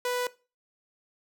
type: tone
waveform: sawtooth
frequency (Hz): 493.9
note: B4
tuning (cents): 0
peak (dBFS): -23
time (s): 0.05-0.27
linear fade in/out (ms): 2
effects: noise-tail reverb RT60 0.3 s tail -18 dB re dry